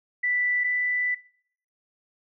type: tone pair in turn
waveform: sine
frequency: 1975.5 / 1983.7 Hz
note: B6 / B6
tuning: 0 / +7 cents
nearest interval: unison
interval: 7 cents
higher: second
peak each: -22 dBFS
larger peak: neither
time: 0.23-0.64 / 0.64-1.15 s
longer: second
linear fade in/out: 10 ms
effects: noise-tail reverb RT60 0.6 s tail -21 dB re dry